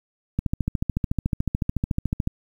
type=click train; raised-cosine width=5 ms; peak=-10 dBFS; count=27; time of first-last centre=0.39-2.274 s; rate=13.8 Hz; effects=8-bit